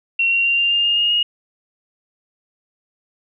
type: tone with pitch steps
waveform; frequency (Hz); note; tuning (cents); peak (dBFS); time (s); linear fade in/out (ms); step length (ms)
sine; 2732 / 2751 / 2770 / 2789 / 2809 / 2828 / 2848 / 2868; F7 / F7 / F7 / F7 / F7 / F7 / F7 / F7; -39 / -27 / -15 / -3 / +9 / +21 / +33 / +45; -14; 0.19-1.23; 5; 130
effects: none